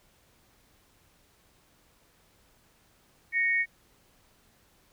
sine tone pair together, 1864.7 / 2218 Hz, A#6 / C#7, 0 / 0 cents, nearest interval minor third, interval 300 cents, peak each -26 dBFS, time 3.32-3.66 s, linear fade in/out 50 ms, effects pink hiss -64 dBFS RMS until 4.92 s

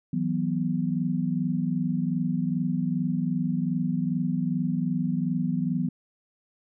sine chord, E suspended second, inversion none, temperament equal with one note detuned, 162.45 / 185 / 246.9 Hz, E3 / F#3 / B3, -25 / 0 / 0 cents, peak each -28 dBFS, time 0.13-5.89 s, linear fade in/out 5 ms, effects none

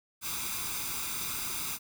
white noise with comb filter, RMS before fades -35 dBFS, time 0.21-1.79 s, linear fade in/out 50 ms, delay 0.82 ms, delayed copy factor +0.7, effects none

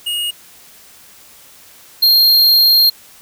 square tone pair in turn, 2868 / 4214 Hz, F7 / C8, +45 / +12 cents, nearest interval perfect fifth, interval 667 cents, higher second, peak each -18 / -8 dBFS, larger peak second, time 0.06-0.31 / 2.02-2.9 s, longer second, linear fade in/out 10 ms, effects white hiss -43 dBFS RMS until 3.21 s

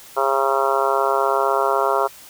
harmonic tone, 136.1 Hz, C#3, 31 cents flat, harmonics 3 / 4 / 5 / 6 / 7 / 8 / 9 / 10, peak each -23 / -24 / -23 / -28 / -23 / -25 / -27 / -25 dBFS, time 0.16-2.08 s, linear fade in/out 20 ms, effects white hiss -43 dBFS RMS until 2.29 s

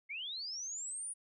sine linear sweep, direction up, 2093 to 9740 Hz, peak -39 dBFS, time 0.09-1.14 s, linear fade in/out 20 ms, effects none

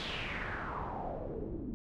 pink noise with low-pass filter sweep, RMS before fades -39 dBFS, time 0-1.74 s, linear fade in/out 0 ms, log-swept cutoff 3700 to 250 Hz, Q 3.5, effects none

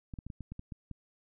clicks, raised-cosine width 5 ms, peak -29 dBFS, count 9, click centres 0.138 / 0.188 / 0.266 / 0.302 / 0.407 / 0.52 / 0.594 / 0.722 / 0.913 s, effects none

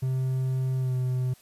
triangle tone with pitch glide, 130.4 to 127.42 Hz, C3 to C3, -5 to -45 cents, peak -22 dBFS, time 0.02-1.34 s, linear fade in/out 10 ms, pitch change -40 cents, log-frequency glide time 0.78-0.96 s, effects white hiss -57 dBFS RMS until 1.41 s + resampled to 32000 Hz

